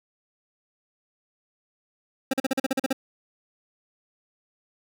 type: tone bursts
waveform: 25% pulse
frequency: 266 Hz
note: C4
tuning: 29 cents sharp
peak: -17 dBFS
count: 10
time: 2.31-2.929 s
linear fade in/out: 5 ms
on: 25 ms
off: 41 ms
effects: none